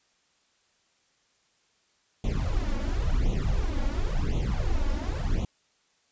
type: noise with flanger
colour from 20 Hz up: brown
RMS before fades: -26 dBFS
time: 2.24-5.45 s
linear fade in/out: 2 ms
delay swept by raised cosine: 0.3 to 3.6 ms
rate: 0.94 Hz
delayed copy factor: +0.95
effects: white hiss -68 dBFS RMS until 6.11 s + resampled to 16000 Hz